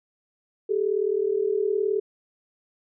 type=tone pair together; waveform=sine; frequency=392 / 431.2 Hz; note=G4 / A4; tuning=0 / -35 cents; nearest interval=major second; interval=165 cents; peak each=-24 dBFS; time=0.69-2 s; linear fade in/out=10 ms; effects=none